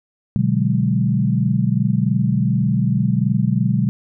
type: chord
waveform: sine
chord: G# half-diminished seventh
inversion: first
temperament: equal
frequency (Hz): 123.47 / 146.83 / 185 / 207.7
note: B2 / D3 / F#3 / G#3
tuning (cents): 0 / 0 / 0 / 0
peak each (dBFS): -19 / -21 / -20 / -21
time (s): 0.36-3.89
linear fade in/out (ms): 0
effects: none